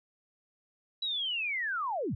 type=linear sweep; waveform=sine; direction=down; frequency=3951 to 71 Hz; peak=-30 dBFS; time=1.02-2.15 s; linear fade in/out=5 ms; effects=none